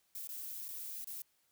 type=noise with dropouts; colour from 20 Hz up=violet; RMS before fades=-44 dBFS; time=0.15-1.22 s; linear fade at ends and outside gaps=1 ms; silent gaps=0.273-0.291 / 0.682-0.688 / 1.044-1.072 s; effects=white hiss -75 dBFS RMS until 1.51 s